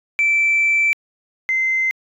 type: tone pair in turn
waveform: sine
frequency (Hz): 2330 / 2072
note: D7 / C7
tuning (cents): -14 / -17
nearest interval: major second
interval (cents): 203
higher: first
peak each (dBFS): -12 / -15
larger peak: first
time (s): 0.19-0.93 / 1.49-1.91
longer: first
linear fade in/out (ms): 0
effects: tanh soft clip ceiling -10 dBFS